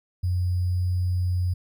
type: tone with sample-and-hold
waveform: sine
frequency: 90.1 Hz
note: F#2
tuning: 45 cents flat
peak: -21 dBFS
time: 0.23-1.54 s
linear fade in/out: 10 ms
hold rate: 4900 Hz
effects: none